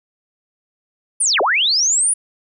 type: linear two-way sweep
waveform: sine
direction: down then up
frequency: 9900 to 349.2 to 9900 Hz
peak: -13 dBFS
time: 1.2-2.14 s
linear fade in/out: 10 ms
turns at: 1.41 s
effects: none